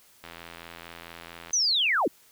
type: click train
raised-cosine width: 0.3 ms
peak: -25 dBFS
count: 108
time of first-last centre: 0.24-1.508 s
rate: 84.4 Hz
type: linear sweep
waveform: sine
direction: down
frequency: 6272 to 217.9 Hz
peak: -21 dBFS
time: 1.53-2.08 s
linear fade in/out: 5 ms
effects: white hiss -58 dBFS RMS until 2.31 s